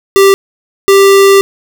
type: tone pair in turn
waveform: square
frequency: 392 / 393.4 Hz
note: G4 / G4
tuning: 0 / +6 cents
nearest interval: unison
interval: 6 cents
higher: second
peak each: -3 dBFS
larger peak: neither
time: 0.16-0.34 / 0.88-1.41 s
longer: second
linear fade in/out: 0 ms
effects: none